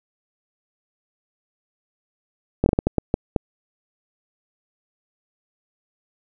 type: slowing click train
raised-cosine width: 2 ms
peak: -4 dBFS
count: 9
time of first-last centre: 2.64-3.362 s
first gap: 21 ms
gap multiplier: 1.4
effects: none